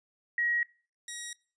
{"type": "tone pair in turn", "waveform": ["sine", "5% pulse"], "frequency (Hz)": [1900, 1900], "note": ["A#6", "A#6"], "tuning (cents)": [33, 33], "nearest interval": "unison", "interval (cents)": 0, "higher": "neither", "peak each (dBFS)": -26, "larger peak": "neither", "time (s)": [[0.38, 0.63], [1.08, 1.33]], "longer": "neither", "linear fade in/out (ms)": 2, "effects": ["noise-tail reverb RT60 0.4 s tail -22 dB re dry", "resampled to 22050 Hz"]}